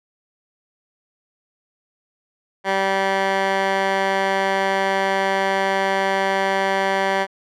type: tone with band-pass filter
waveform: 15% pulse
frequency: 193.7 Hz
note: G3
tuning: 20 cents flat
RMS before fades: -20 dBFS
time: 2.64-7.27 s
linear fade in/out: 50 ms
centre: 1300 Hz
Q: 1.1
effects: none